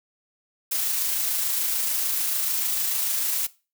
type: noise with amplitude modulation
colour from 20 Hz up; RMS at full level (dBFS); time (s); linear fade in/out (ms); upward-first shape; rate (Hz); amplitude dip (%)
blue; -24; 0.71-3.47; 10; sine; 26.8; 25
effects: noise-tail reverb RT60 0.3 s tail -19 dB re dry